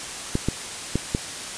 clicks, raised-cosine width 3 ms, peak -8 dBFS, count 4, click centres 0.354 / 0.486 / 0.956 / 1.149 s, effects white hiss -33 dBFS RMS until 1.57 s + resampled to 22050 Hz

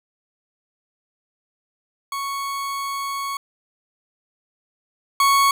40% pulse tone pair in turn, 1108.7 / 1108.7 Hz, C#6 / C#6, 0 / 0 cents, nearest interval unison, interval 0 cents, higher neither, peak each -24 / -13 dBFS, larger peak second, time 2.12-3.37 / 5.2-5.51 s, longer first, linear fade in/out 2 ms, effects none

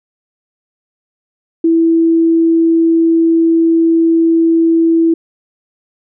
sine tone, 329.6 Hz, E4, in tune, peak -7 dBFS, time 1.64-5.14 s, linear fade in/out 5 ms, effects none

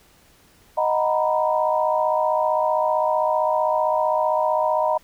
sine chord, B major seventh, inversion first, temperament equal, 622.3 / 740 / 932.3 / 987.8 Hz, D#5 / F#5 / A#5 / B5, 0 / 0 / 0 / 0 cents, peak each -21 / -26 / -23 / -25 dBFS, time 0.77-4.98 s, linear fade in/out 10 ms, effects pink hiss -55 dBFS RMS until 5.03 s

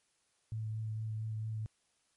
sine tone with vibrato, 109.6 Hz, A2, 6 cents flat, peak -35 dBFS, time 0.52-1.66 s, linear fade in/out 0 ms, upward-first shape sine, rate 4.4 Hz, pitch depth 14 cents each way, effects white hiss -75 dBFS RMS until 2.16 s + MP3 48 kbps

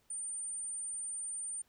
sine tone, 9010 Hz, C#9, 27 cents sharp, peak -36 dBFS, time 0.1-1.62 s, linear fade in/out 5 ms, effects tanh soft clip ceiling -34 dBFS + pink hiss -72 dBFS RMS until 1.68 s

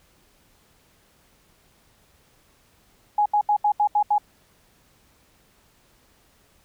sine tone bursts, 833 Hz, G#5, 5 cents sharp, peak -16 dBFS, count 7, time 3.18-4.182 s, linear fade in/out 5 ms, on 78 ms, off 76 ms, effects pink hiss -60 dBFS RMS until 6.64 s

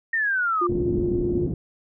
sine exponential sweep, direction down, 1864.7 to 1174.7 Hz, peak -20 dBFS, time 0.13-0.67 s, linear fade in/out 5 ms
sine tone, 351.9 Hz, F4, 13 cents sharp, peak -22 dBFS, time 0.61-1.47 s, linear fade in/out 10 ms
white low-pass noise, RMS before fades -27 dBFS, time 0.69-1.54 s, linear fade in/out 2 ms, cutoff 310 Hz, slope 24 dB/octave
effects none

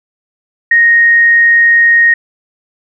sine tone, 1865 Hz, A#6, in tune, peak -4 dBFS, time 0.71-2.14 s, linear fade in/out 5 ms, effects none

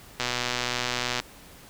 click train, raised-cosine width 0.2 ms, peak -9 dBFS, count 124, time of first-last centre 0.2-1.2 s, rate 123 Hz, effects pink hiss -49 dBFS RMS until 1.69 s

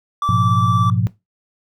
triangle tone, 1163 Hz, D6, 17 cents flat, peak -15 dBFS, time 0.22-0.9 s, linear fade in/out 2 ms
sine chord, F diminished, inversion first, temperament equal with one note detuned, 103.83 / 121 / 174.61 Hz, Ab2 / Cb3 / F3, 0 / -35 / 0 cents, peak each -18 / -19 / -21 dBFS, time 0.29-1.07 s, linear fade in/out 0 ms
effects noise-tail reverb RT60 0.2 s tail -17 dB re dry

